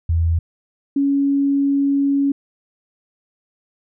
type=tone pair in turn; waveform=sine; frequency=83 / 279.2 Hz; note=E2 / C#4; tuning=+12 / +13 cents; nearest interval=octave + major sixth; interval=2101 cents; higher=second; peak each=-14 dBFS; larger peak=neither; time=0.09-0.39 / 0.96-2.32 s; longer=second; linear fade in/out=5 ms; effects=none